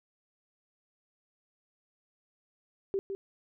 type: tone with echo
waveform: sine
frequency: 390.9 Hz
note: G4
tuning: 5 cents flat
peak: -27 dBFS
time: 2.94-2.99 s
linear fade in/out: 0 ms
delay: 160 ms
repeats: 1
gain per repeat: -6 dB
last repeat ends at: 3.15 s
effects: none